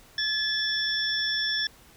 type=tone cluster; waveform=sine; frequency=1722 / 3451 / 5390 Hz; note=A6 / A7 / E8; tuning=-38 / -34 / +38 cents; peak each=-29 dBFS; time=0.18-1.67 s; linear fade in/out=2 ms; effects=pink hiss -54 dBFS RMS until 1.96 s